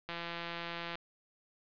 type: click train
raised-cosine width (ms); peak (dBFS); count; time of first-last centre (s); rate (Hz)
0.3; -24; 148; 0.09-0.955; 170
effects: resampled to 11025 Hz + 10-bit